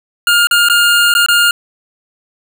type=tone with dropouts; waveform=25% pulse; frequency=1412 Hz; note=F6; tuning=19 cents sharp; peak=-4 dBFS; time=0.27-1.51 s; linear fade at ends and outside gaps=2 ms; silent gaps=0.471-0.511 / 0.687-0.698 / 1.14-1.15 / 1.262-1.285 s; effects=none